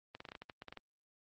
clicks, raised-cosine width 0.3 ms, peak -30 dBFS, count 12, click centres 0.15 / 0.204 / 0.252 / 0.288 / 0.319 / 0.352 / 0.42 / 0.498 / 0.621 / 0.683 / 0.725 / 0.773 s, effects high-pass 60 Hz 12 dB/octave + Opus 32 kbps

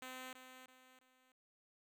5% pulse tone with echo, 257.2 Hz, C4, 30 cents flat, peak -36 dBFS, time 0.02-0.33 s, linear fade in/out 2 ms, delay 330 ms, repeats 3, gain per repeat -8 dB, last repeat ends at 1.32 s, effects none

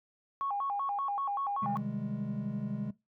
sine tone with vibrato, 946 Hz, A#5, 25 cents sharp, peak -30 dBFS, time 0.41-1.77 s, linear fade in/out 0 ms, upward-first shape square, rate 5.2 Hz, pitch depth 270 cents each way
triangle chord, Ab major seventh, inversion first, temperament equal, 130.81 / 155.56 / 196 / 207.7 Hz, C3 / Eb3 / G3 / Ab3, 0 / 0 / 0 / 0 cents, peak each -37 / -39 / -39 / -33 dBFS, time 1.62-2.91 s, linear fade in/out 10 ms
effects noise-tail reverb RT60 0.2 s tail -19 dB re dry + tanh soft clip ceiling -22 dBFS

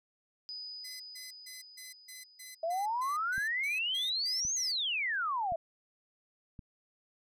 sine tone with exponential decay, 4978 Hz, D#8, in tune, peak -39 dBFS, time 0.49-4.4 s, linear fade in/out 0 ms, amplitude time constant 850 ms
10% pulse tone bursts, 2027 Hz, B6, 45 cents sharp, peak -37 dBFS, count 13, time 0.84-4.72 s, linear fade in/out 10 ms, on 160 ms, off 150 ms
sine exponential two-way sweep, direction up then down, 639 to 6645 to 639 Hz, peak -30 dBFS, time 2.63-5.56 s, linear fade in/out 5 ms, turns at 4.55 s
click train, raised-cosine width 5 ms, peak -34 dBFS, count 4, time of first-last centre 3.38-6.592 s, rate 0.934 Hz
effects none

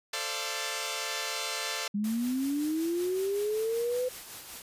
5% pulse chord, D minor seventh, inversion second, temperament equal with one note detuned, 440 / 523.3 / 587.3 / 685.3 Hz, A4 / C5 / D5 / F5, 0 / 0 / 0 / -33 cents, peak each -26 dBFS, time 0.13-1.88 s, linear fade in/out 5 ms
sine linear sweep, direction up, 200 to 509 Hz, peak -27 dBFS, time 1.94-4.09 s, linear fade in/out 10 ms
white noise with tremolo, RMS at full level -42 dBFS, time 2.04-4.62 s, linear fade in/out 2 ms, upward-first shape sine, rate 5.3 Hz, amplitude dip 40%
effects resampled to 32000 Hz

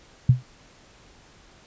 sine tone with exponential decay, 125.9 Hz, B2, 34 cents sharp, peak -8 dBFS, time 0.29-0.43 s, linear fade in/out 5 ms, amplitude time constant 30 ms, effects pink hiss -53 dBFS RMS until 1.66 s + resampled to 16000 Hz

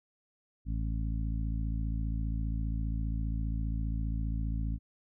harmonic tone, 55 Hz, A1, in tune, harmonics 1 / 2 / 3 / 4 / 5, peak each -31 / -37 / -41 / -43 / -45 dBFS, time 0.65-4.79 s, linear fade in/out 50 ms, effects none

